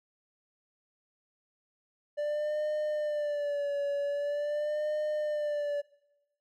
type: tone with vibrato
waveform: triangle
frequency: 587.3 Hz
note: D5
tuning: in tune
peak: -27 dBFS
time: 2.17-5.82 s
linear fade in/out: 20 ms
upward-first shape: sine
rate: 0.44 Hz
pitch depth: 56 cents each way
effects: noise-tail reverb RT60 0.9 s tail -20 dB re dry